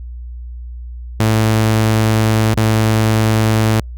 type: tone with dropouts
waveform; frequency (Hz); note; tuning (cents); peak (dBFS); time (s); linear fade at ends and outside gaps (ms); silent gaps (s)
sawtooth; 110; A2; 0; -7; 1.2-3.8; 0; 2.54-2.574
effects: added 60 Hz sine -26 dBFS peak until 3.97 s + Opus 48 kbps